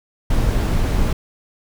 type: noise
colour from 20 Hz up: brown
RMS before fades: -17 dBFS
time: 0.3-1.13 s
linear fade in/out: 5 ms
effects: none